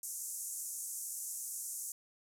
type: band-pass noise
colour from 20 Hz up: pink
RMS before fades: -42 dBFS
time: 0.03-1.92 s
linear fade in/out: 2 ms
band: 6400 to 13000 Hz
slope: 48 dB/octave
effects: none